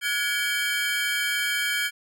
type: tone cluster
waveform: square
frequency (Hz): 1444 / 1678 / 2279 / 3153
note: F#6 / G#6 / C#7 / G7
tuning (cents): -43 / +17 / +47 / +9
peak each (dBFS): -30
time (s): 0.01-1.91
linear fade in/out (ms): 50
effects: none